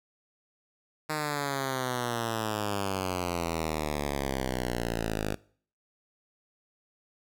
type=exponential sweep; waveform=5% pulse; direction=down; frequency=155.56 to 51.3 Hz; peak=-18 dBFS; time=1.09-5.35 s; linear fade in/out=10 ms; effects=noise-tail reverb RT60 0.5 s tail -22 dB re dry